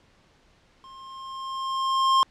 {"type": "tone with level ramp", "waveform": "square", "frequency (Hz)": 1063, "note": "C6", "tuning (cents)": 27, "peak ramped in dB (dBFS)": [-45, -16], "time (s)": [0.84, 2.23], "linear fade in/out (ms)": 0, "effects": ["pink hiss -60 dBFS RMS until 2.3 s", "low-pass 5000 Hz 12 dB/octave"]}